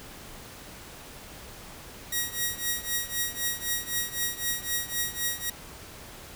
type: tone with tremolo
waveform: 5% pulse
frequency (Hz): 1900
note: A#6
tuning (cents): +33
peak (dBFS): -14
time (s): 2.12-5.5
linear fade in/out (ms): 5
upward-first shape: triangle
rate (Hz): 3.9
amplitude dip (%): 90
effects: pink hiss -45 dBFS RMS until 6.35 s